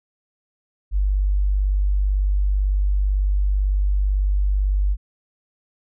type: tone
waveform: sine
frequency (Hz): 49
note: G1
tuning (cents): 0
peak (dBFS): -16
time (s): 0.91-4.97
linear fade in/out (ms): 50
effects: none